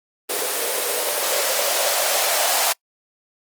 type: noise with band-pass filter sweep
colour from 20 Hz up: violet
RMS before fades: -21 dBFS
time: 0.29-2.73 s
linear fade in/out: 10 ms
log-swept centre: 440 to 690 Hz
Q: 4.6
effects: noise-tail reverb RT60 0.1 s tail -26 dB re dry + Opus 32 kbps